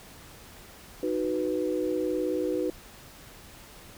sine chord, B major, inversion first, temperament equal, 311.1 / 370 / 493.9 Hz, D#4 / F#4 / B4, 0 / 0 / 0 cents, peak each -30 dBFS, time 1.03-2.7 s, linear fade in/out 2 ms, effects pink hiss -49 dBFS RMS until 3.97 s

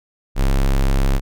square tone, 33.72 Hz, C#1, 47 cents flat, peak -14 dBFS, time 0.35-1.21 s, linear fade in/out 50 ms, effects none

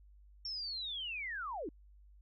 sine linear sweep, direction down, 5480 to 261.6 Hz, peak -38 dBFS, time 0.45-1.69 s, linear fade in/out 2 ms, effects added 50 Hz sine -57 dBFS peak until 2.21 s

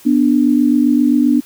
sine tone pair together, 246.1 / 293.7 Hz, B3 / D4, -6 / 0 cents, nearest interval minor third, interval 306 cents, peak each -12 dBFS, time 0.05-1.41 s, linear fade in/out 20 ms, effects white hiss -43 dBFS RMS until 1.45 s

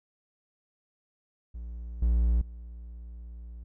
triangle tone with level steps, 58.27 Hz, A#1, in tune, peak -34 / -19 / -38 dBFS, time 1.54-3.64 s, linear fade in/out 10 ms, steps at 2.02 / 2.41 s, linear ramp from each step 5 ms, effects none

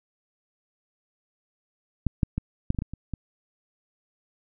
clicks, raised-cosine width 5 ms, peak -10 / -8 / -14 / -8 / -30 / -13 / -18 / -23 / -18 dBFS, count 9, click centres 2.067 / 2.232 / 2.38 / 2.704 / 2.747 / 2.788 / 2.821 / 2.936 / 3.137 s, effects none

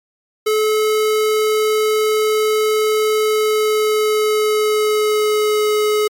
square tone with pitch glide, 430.7 to 423.8 Hz, A4 to G#4, -37 to +35 cents, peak -14 dBFS, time 0.46-6.08 s, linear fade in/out 10 ms, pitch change -28 cents, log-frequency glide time 3.18-5.73 s, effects MP3 96 kbps

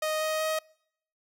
sawtooth tone with pitch steps, 622.3 / 625.9 / 629.5 Hz, D#5 / D#5 / D#5, 0 / +10 / +20 cents, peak -23 dBFS, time 0.02-0.59 s, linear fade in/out 5 ms, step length 190 ms, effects noise-tail reverb RT60 0.7 s tail -26 dB re dry

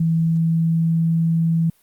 sine tone with pitch glide, 163.7 to 164.65 Hz, E3 to E3, -12 to -2 cents, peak -15 dBFS, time 0-1.7 s, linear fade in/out 5 ms, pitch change +10 cents, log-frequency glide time 0.1-1.18 s, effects white hiss -59 dBFS RMS until 1.82 s + Opus 48 kbps

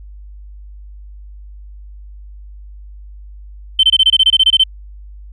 sine tone bursts, 3088 Hz, G7, 27 cents flat, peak -5 dBFS, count 13, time 3.79-4.637 s, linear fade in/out 5 ms, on 43 ms, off 24 ms, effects tanh soft clip ceiling -1 dBFS + added 50 Hz sine -32 dBFS peak until 5.32 s

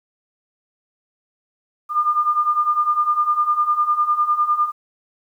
sine beating tone pair, 1200 / 1209.9 Hz, D6 / D#6, +37 / -49 cents, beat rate 9.9 Hz, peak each -21 / -17 dBFS, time 1.89-4.72 s, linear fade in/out 50 ms, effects 9-bit

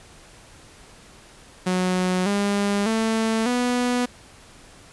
sawtooth tone with pitch steps, 183.2 / 202.1 / 223 / 246 Hz, F#3 / G#3 / A3 / B3, -17 / -47 / +23 / -7 cents, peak -16 dBFS, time 1.66-4.06 s, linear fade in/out 10 ms, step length 600 ms, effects pink hiss -48 dBFS RMS until 4.92 s + resampled to 24000 Hz

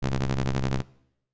sawtooth ring-modulated tone, 67 Hz, C2, 42 cents sharp, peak -17 dBFS, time 0.02-0.82 s, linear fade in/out 10 ms, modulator 61.1 Hz, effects noise-tail reverb RT60 0.8 s tail -22 dB re dry + resampled to 16000 Hz

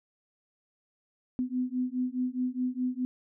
sine beating tone pair, 250 / 254.8 Hz, B3 / C4, +21 / -46 cents, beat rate 4.8 Hz, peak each -31 / -31 dBFS, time 1.39-3.05 s, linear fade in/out 0 ms, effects none

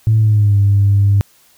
sine tone with pitch glide, 110 to 100.29 Hz, A2 to G2, 0 to +40 cents, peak -7 dBFS, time 0.07-1.21 s, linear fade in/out 0 ms, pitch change -160 cents, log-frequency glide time 0.18-0.58 s, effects tanh soft clip ceiling -4 dBFS + white hiss -51 dBFS RMS until 1.57 s

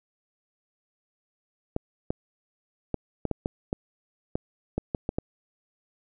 clicks, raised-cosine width 2 ms, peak -13 dBFS, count 12, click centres 1.764 / 2.105 / 2.943 / 3.253 / 3.313 / 3.459 / 3.729 / 4.355 / 4.78 / 4.948 / 5.091 / 5.185 s, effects none

